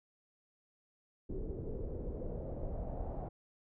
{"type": "noise with low-pass filter sweep", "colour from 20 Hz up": "brown", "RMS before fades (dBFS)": -40, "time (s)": [1.29, 3.29], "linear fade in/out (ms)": 10, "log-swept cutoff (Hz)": [380, 740], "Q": 3.9, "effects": []}